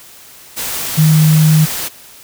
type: tone in noise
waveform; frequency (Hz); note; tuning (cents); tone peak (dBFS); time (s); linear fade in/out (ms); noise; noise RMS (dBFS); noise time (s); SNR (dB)
sine; 155.56; D#3; 0; -6; 0.97-1.66; 20; white; -21; 0.56-1.89; +12
effects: white hiss -39 dBFS RMS until 2.23 s